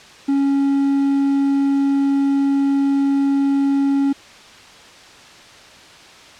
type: tone with quantisation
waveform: triangle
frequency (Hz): 277.2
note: C#4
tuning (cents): 0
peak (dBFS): -12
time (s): 0.28-4.13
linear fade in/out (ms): 10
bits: 7
effects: white hiss -42 dBFS RMS until 6.39 s + low-pass 5000 Hz 12 dB/octave